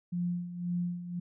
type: tone with tremolo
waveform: sine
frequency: 175.7 Hz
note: F3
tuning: 11 cents sharp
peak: -28 dBFS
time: 0.12-1.2 s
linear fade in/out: 10 ms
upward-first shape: sine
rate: 1.9 Hz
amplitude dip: 70%
effects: none